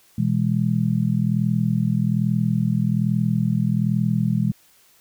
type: chord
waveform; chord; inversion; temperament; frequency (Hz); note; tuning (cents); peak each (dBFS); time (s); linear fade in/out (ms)
sine; E major; second; just; 123.61 / 164.81 / 206; B2 / E3 / G#3; +2 / 0 / -14; -22; 0.18-4.52; 5
effects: white hiss -56 dBFS RMS until 5 s